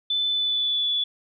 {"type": "tone with pitch glide", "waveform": "sine", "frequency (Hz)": [3511, 3441], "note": ["A7", "A7"], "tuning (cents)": [-4, -39], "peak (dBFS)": -21, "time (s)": [0.1, 1.04], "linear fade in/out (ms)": 5, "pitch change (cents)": -35, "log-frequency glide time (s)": [0.29, 0.89], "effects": []}